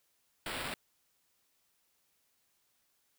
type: noise with sample-and-hold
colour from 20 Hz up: violet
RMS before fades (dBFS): -39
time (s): 0.46-0.74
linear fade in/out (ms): 2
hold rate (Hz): 6300
effects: white hiss -75 dBFS RMS until 3.18 s